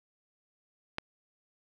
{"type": "click", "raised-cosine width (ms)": 0.3, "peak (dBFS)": -16, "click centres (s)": 0.984, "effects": []}